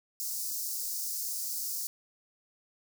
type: high-pass noise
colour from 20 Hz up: white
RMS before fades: -35 dBFS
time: 0.2-1.87 s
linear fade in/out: 0 ms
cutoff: 4700 Hz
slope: 48 dB/octave
effects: none